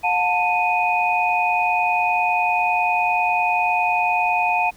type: tone cluster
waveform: sine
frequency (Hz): 718 / 888 / 2488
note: F5 / A5 / D#7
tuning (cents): +48 / +16 / -1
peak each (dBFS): -21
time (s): 0.03-4.71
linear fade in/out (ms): 20
effects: pink hiss -50 dBFS RMS until 4.76 s